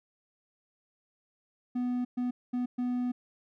triangle tone bursts at uneven times, 247.2 Hz, B3, 2 cents sharp, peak -26 dBFS, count 4, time 1.75-2.05 / 2.17-2.31 / 2.53-2.66 / 2.78-3.12 s, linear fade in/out 10 ms, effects none

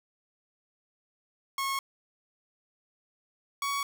sawtooth tone pair in turn, 1091 / 1122.3 Hz, C#6 / C#6, -28 / +21 cents, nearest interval unison, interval 49 cents, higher second, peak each -25 dBFS, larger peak neither, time 1.58-1.79 / 3.62-3.83 s, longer neither, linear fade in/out 2 ms, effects 9-bit

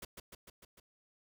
pink noise with echo, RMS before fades -45 dBFS, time 0.02-0.05 s, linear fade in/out 5 ms, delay 150 ms, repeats 5, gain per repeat -3 dB, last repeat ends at 0.8 s, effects none

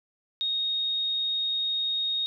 sine tone, 3729 Hz, A#7, in tune, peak -25 dBFS, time 0.41-2.26 s, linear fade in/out 0 ms, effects none

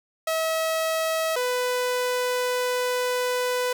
sawtooth tone pair in turn, 644 / 497.8 Hz, E5 / B4, -41 / +14 cents, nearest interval major third, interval 445 cents, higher first, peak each -19 dBFS, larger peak neither, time 0.27-1.36 / 1.36-3.73 s, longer second, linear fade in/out 5 ms, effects 9-bit

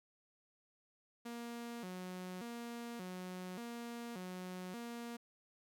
sawtooth tone with vibrato, 207.7 Hz, G#3, in tune, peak -40 dBFS, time 1.25-5.17 s, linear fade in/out 10 ms, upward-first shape square, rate 0.86 Hz, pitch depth 220 cents each way, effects none

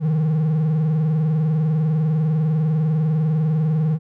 triangle tone with vibrato, 155.56 Hz, D#3, in tune, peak -14 dBFS, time 0-3.99 s, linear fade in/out 50 ms, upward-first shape triangle, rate 20 Hz, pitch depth 130 cents each way, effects none

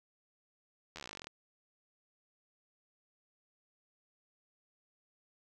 slowing click train, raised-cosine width 0.2 ms, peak -27 dBFS, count 18, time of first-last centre 0.96-1.27 s, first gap 12 ms, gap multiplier 1.05, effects none

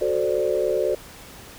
sine chord, D dominant seventh, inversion first, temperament equal, 370 / 440 / 523.3 / 587.3 Hz, F#4 / A4 / C5 / D5, 0 / 0 / 0 / 0 cents, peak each -25 dBFS, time 0.01-0.95 s, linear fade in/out 5 ms, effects pink hiss -43 dBFS RMS until 1.58 s

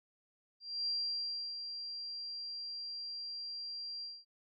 sine tone with ADSR envelope, 4745 Hz, D8, 17 cents sharp, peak -32 dBFS, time 0.6-4.25 s, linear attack 270 ms, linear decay 680 ms, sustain -8 dB, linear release 220 ms, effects none

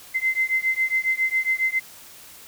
sine beating tone pair, 2065 / 2072.3 Hz, C7 / C7, -23 / -17 cents, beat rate 7.3 Hz, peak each -23 dBFS, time 0.14-1.8 s, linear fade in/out 20 ms, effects white hiss -45 dBFS RMS until 2.47 s

